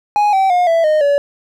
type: tone with pitch steps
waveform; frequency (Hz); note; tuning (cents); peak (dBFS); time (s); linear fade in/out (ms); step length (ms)
triangle; 830.6 / 770.5 / 714.8 / 663.1 / 615.1 / 570.6; G#5 / G5 / F5 / E5 / D#5 / C#5; 0 / -30 / +40 / +10 / -20 / +50; -8; 0.16-1.18; 0; 170
effects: none